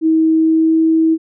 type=tone with pitch glide; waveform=sine; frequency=320 to 322.4 Hz; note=D#4 to E4; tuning=+49 to -38 cents; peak=-9 dBFS; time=0.01-1.18 s; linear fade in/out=50 ms; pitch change=+13 cents; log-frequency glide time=0.36-0.78 s; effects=none